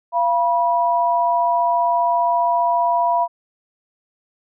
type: tone pair together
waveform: sine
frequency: 688 / 973 Hz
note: F5 / B5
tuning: -26 / -26 cents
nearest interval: tritone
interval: 600 cents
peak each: -18 / -17 dBFS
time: 0.12-3.28 s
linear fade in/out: 50 ms
effects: none